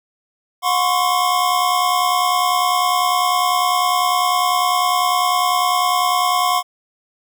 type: tone cluster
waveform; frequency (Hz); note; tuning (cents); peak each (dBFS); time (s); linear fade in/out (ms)
square; 722 / 1038 / 1108; F#5 / C6 / C#6; -43 / -14 / -1; -20; 0.62-6.63; 50
effects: none